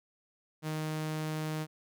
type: tone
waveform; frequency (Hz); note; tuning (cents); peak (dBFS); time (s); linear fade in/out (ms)
sawtooth; 155.56; D#3; 0; -29; 0.62-1.67; 50
effects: none